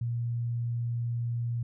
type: tone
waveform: sine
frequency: 118.4 Hz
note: A#2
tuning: 27 cents sharp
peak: -28 dBFS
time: 0.01-1.63 s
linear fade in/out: 5 ms
effects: none